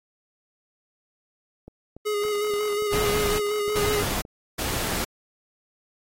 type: click train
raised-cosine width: 2 ms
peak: -28 dBFS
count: 10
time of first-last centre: 1.68-4.251 s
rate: 3.5 Hz
type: tone with vibrato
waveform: square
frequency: 416.6 Hz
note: G#4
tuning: 5 cents sharp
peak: -24 dBFS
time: 2.05-4.03 s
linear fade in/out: 20 ms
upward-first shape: square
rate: 5.5 Hz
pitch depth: 22 cents each way
type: noise bursts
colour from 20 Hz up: pink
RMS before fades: -28 dBFS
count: 3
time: 2.92-5.05 s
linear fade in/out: 10 ms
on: 470 ms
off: 360 ms
effects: AAC 48 kbps